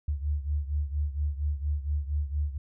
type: beating tone pair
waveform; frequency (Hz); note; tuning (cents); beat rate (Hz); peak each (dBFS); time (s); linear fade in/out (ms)
sine; 72.2 / 76.5; D2 / D#2; -29 / -29; 4.3; -28 / -32; 0.08-2.58; 5
effects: none